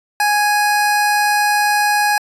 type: tone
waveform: 25% pulse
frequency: 830.6 Hz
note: G#5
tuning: in tune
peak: -9 dBFS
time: 0.2-2.18 s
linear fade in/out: 2 ms
effects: resampled to 32000 Hz